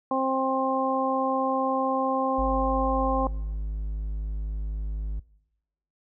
harmonic tone, 264.4 Hz, C4, 18 cents sharp, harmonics 1 / 2 / 3 / 4, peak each -28 / -28 / -28 / -28 dBFS, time 0.11-3.27 s, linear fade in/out 2 ms
triangle tone, 52 Hz, G#1, 3 cents sharp, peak -25 dBFS, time 2.38-5.2 s, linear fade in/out 10 ms
effects noise-tail reverb RT60 0.9 s tail -22 dB re dry

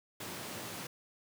pink high-pass noise, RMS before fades -43 dBFS, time 0.2-0.87 s, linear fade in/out 5 ms, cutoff 110 Hz, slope 24 dB/octave, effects none

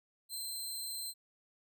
15% pulse tone, 4118 Hz, C8, 28 cents flat, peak -32 dBFS, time 0.29-1.14 s, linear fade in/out 50 ms, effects none

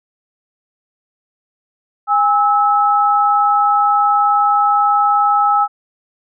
sine tone pair together, 818.9 / 1300 Hz, G#5 / E6, -25 / -24 cents, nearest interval minor sixth, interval 801 cents, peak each -13 dBFS, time 2.07-5.68 s, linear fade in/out 50 ms, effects none

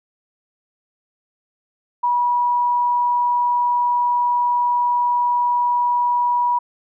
sine tone, 970 Hz, B5, 31 cents flat, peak -15 dBFS, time 2.03-6.59 s, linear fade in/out 10 ms, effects none

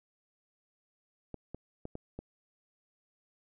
clicks, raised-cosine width 2 ms, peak -27 dBFS, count 5, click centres 1.343 / 1.546 / 1.854 / 1.954 / 2.19 s, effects none

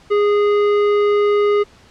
sine tone with tanh clipping, 412.6 Hz, G#4, 11 cents flat, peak -14 dBFS, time 0.1-1.64 s, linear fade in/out 20 ms, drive 13 dB, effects pink hiss -48 dBFS RMS until 1.9 s + low-pass 6000 Hz 12 dB/octave

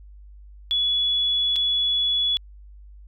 sine tone with dropouts, 3400 Hz, G#7, 40 cents sharp, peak -19 dBFS, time 0.71-2.37 s, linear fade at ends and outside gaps 0 ms, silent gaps 1.559-1.563 s, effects added 50 Hz sine -42 dBFS peak until 3.07 s

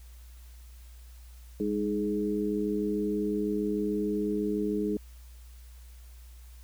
sine tone cluster, 204.7 / 311.1 / 418.5 Hz, G#3 / D#4 / G#4, -25 / 0 / +13 cents, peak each -31 dBFS, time 1.6-4.97 s, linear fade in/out 2 ms, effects added 60 Hz sine -46 dBFS peak until 6.63 s + white hiss -60 dBFS RMS until 6.63 s

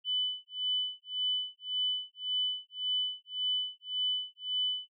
sine tone with tremolo, 3000 Hz, F#7, 23 cents sharp, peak -27 dBFS, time 0.04-4.89 s, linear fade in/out 50 ms, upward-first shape sine, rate 1.8 Hz, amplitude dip 100%, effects none

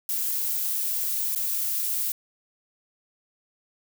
violet noise with dropouts, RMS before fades -27 dBFS, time 0.09-2.12 s, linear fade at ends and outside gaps 1 ms, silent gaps 1.35-1.359 s, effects none

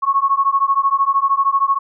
sine beating tone pair, 1094 / 1107 Hz, C#6 / C#6, -23 / -3 cents, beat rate 13 Hz, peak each -16 dBFS, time 0.02-1.79 s, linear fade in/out 20 ms, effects none

